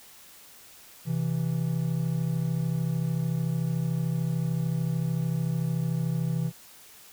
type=tone pair together; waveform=triangle; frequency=130.81 / 164.29 Hz; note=C3 / E3; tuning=0 / -6 cents; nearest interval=major third; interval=394 cents; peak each=-27 / -25 dBFS; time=1.05-6.52 s; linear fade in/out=50 ms; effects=white hiss -51 dBFS RMS until 7.12 s